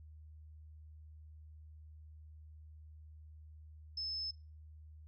sine tone, 5230 Hz, E8, 15 cents flat, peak -37 dBFS, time 3.97-4.31 s, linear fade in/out 5 ms, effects noise-tail reverb RT60 0.3 s tail -19 dB re dry + added 77 Hz sine -52 dBFS peak until 5.07 s

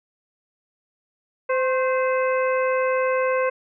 harmonic tone with a mistuned harmonic, 516 Hz, C5, 24 cents flat, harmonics 1 / 2 / 3 / 4 / 5, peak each -20 / -26 / -30 / -32 / -34 dBFS, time 1.49-3.5 s, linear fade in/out 10 ms, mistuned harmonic 2, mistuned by +53 cents, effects none

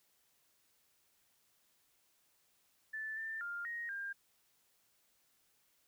sine tone with pitch steps, 1754 / 1785 / 1402 / 1874 / 1601 Hz, A6 / A6 / F6 / A#6 / G6, -6 / +24 / +6 / +9 / +36 cents, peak -39 dBFS, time 2.93-4.13 s, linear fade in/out 10 ms, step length 240 ms, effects white hiss -74 dBFS RMS until 5.87 s

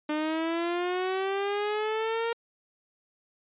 sawtooth linear sweep, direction up, 300.2 to 466.2 Hz, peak -23 dBFS, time 0.09-2.33 s, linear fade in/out 5 ms, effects resampled to 8000 Hz

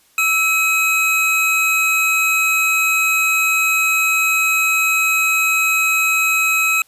square tone pair together, 1318.5 / 2540 Hz, E6 / D#7, 0 / +35 cents, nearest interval major seventh, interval 1135 cents, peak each -22 / -15 dBFS, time 0.18-6.82 s, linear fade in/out 2 ms, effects white hiss -55 dBFS RMS until 6.87 s + resampled to 32000 Hz

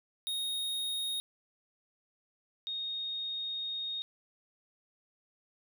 square / sine tone pair in turn, 3729 / 3716 Hz, A#7 / A#7, 0 / -6 cents, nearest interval unison, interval 6 cents, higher first, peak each -33 / -34 dBFS, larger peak first, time 0.27-1.2 / 2.67-4.02 s, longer second, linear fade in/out 0 ms, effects none

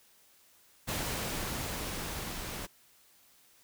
pink noise with level ramp, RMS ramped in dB -34 to -40 dBFS, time 0.87-2.67 s, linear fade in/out 20 ms, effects white hiss -63 dBFS RMS until 3.63 s

